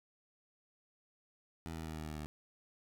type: tone with pitch steps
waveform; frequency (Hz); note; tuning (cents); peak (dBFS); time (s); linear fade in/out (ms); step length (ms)
15% pulse; 81.6 / 80.34 / 79.09 / 77.87 / 76.67 / 75.48; E2 / E2 / D#2 / D#2 / D#2 / D2; -17 / -44 / +29 / +2 / -25 / +48; -35; 1.66-2.26; 0; 100
effects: none